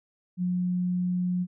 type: tone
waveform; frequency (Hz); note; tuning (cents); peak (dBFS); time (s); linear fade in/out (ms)
sine; 179.8; F#3; -49; -24; 0.37-1.47; 50
effects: none